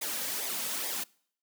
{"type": "noise with flanger", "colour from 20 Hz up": "white", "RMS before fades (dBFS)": -34, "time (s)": [0.01, 1.04], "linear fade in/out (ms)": 10, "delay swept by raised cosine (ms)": [0.69, 2.89], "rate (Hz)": 2.3, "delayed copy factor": -0.6, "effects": ["noise-tail reverb RT60 0.6 s tail -25 dB re dry", "high-pass 200 Hz 12 dB/octave"]}